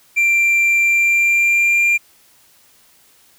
triangle tone with pitch glide, 2363 to 2389 Hz, D7 to D7, +10 to +29 cents, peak -10 dBFS, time 0.16-1.98 s, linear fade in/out 20 ms, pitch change +19 cents, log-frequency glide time 0.8-1.86 s, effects white hiss -52 dBFS RMS until 3.38 s

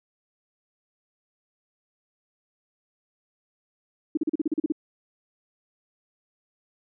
sine tone bursts, 310.7 Hz, D#4, 2 cents flat, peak -20 dBFS, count 10, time 4.15-4.722 s, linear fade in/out 5 ms, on 23 ms, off 38 ms, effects none

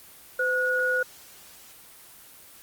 sine tone pair together, 509 / 1453.5 Hz, C5 / F#6, -48 / -31 cents, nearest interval octave + tritone, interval 1817 cents, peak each -27 / -23 dBFS, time 0.39-1.03 s, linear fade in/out 5 ms, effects white hiss -49 dBFS RMS until 2.62 s + Opus 24 kbps

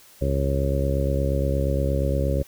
harmonic tone, 68.5 Hz, C#2, 20 cents flat, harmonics 1 / 2 / 3 / 4 / 5 / 6 / 7 / 8, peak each -23 / -26 / -33 / -32 / -34 / -33 / -34 / -28 dBFS, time 0.21-2.43 s, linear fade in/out 10 ms, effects white hiss -51 dBFS RMS until 2.47 s

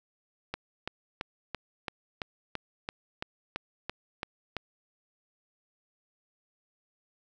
click train, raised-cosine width 0.3 ms, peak -17 dBFS, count 13, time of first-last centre 0.54-4.567 s, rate 2.98 Hz, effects none

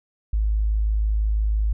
sine tone, 53 Hz, G#1, 36 cents sharp, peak -18 dBFS, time 0.33-1.73 s, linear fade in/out 5 ms, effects none

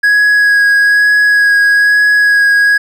triangle tone with vibrato, 1661.2 Hz, G#6, in tune, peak -4 dBFS, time 0.03-2.78 s, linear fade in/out 10 ms, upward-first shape sine, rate 1.1 Hz, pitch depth 13 cents each way, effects none

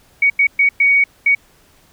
sine tone bursts at uneven times, 2242 Hz, C#7, 19 cents sharp, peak -9 dBFS, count 5, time 0.22-0.3 / 0.39-0.47 / 0.59-0.69 / 0.8-1.04 / 1.26-1.35 s, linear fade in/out 5 ms, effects pink hiss -52 dBFS RMS until 1.92 s

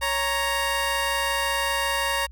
15% pulse tone pair together, 554.4 / 932.4 Hz, C#5 / A#5, 0 / 0 cents, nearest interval major sixth, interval 900 cents, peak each -21 / -18 dBFS, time 0.01-2.27 s, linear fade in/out 20 ms, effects added 60 Hz sine -40 dBFS peak until 2.31 s

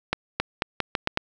accelerating click train, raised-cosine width 0.3 ms, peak -6 dBFS, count 7, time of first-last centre 0.13-1.174 s, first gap 270 ms, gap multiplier 0.82, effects none

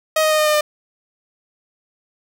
sawtooth tone with pitch steps, 628 / 622.6 / 617.2 / 611.9 / 606.6 / 601.4 Hz, D#5 / D#5 / D#5 / D#5 / D#5 / D5, +16 / +1 / -14 / -29 / -44 / +41 cents, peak -10 dBFS, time 0.16-0.61 s, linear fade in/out 5 ms, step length 75 ms, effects none

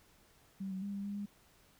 sine tone with pitch steps, 193.6 / 188.9 / 201 / 199 / 202.2 / 203.5 Hz, G3 / F#3 / G3 / G3 / G#3 / G#3, -21 / +36 / +44 / +26 / -46 / -35 cents, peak -37 dBFS, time 0.6-1.26 s, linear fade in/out 10 ms, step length 110 ms, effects pink hiss -66 dBFS RMS until 1.79 s

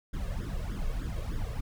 brown noise with flanger, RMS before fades -33 dBFS, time 0.13-1.61 s, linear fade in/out 10 ms, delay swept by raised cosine 0.58 to 1.88 ms, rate 3.3 Hz, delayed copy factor +0.85, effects none

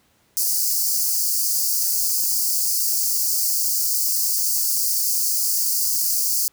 white high-pass noise, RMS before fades -21 dBFS, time 0.37-6.48 s, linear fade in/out 0 ms, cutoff 4500 Hz, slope 96 dB/octave, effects pink hiss -61 dBFS RMS until 6.52 s + high-pass 80 Hz 12 dB/octave

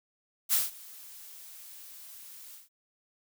blue noise with ADSR envelope, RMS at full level -24 dBFS, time 0.49-2.69 s, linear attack 42 ms, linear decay 170 ms, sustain -24 dB, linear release 150 ms, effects none

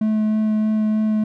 triangle tone with vibrato, 215.7 Hz, A3, 34 cents flat, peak -14 dBFS, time 0.01-1.24 s, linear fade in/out 5 ms, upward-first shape sine, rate 3.2 Hz, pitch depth 8 cents each way, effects none

